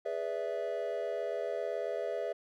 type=chord; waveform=triangle; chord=E dominant seventh; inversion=first; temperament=equal with one note detuned; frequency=415.3 / 493.9 / 581.3 / 659.3 Hz; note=G#4 / B4 / D5 / E5; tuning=0 / 0 / -18 / 0 cents; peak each=-37 / -37 / -37 / -35 dBFS; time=0.05-2.33 s; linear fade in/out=10 ms; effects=none